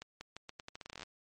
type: accelerating click train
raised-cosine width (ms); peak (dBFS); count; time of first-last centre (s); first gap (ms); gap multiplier
0.2; -27; 17; 0.02-1.031; 190; 0.82
effects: MP3 48 kbps